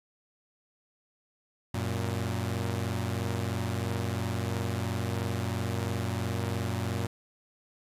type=tone pair together; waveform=sawtooth; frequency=93.55 / 116.54 Hz; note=F#2 / A#2; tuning=+20 / 0 cents; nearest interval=major third; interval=380 cents; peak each=-28 dBFS; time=1.74-7.07 s; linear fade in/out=5 ms; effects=resampled to 32000 Hz + 9-bit